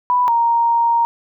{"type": "tone pair in turn", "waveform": "sine", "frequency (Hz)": [987.8, 932.7], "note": ["B5", "A#5"], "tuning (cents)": [0, 1], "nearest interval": "minor second", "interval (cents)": 99, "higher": "first", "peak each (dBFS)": [-12, -12], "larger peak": "neither", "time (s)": [[0.1, 0.28], [0.28, 1.05]], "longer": "second", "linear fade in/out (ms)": 0, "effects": []}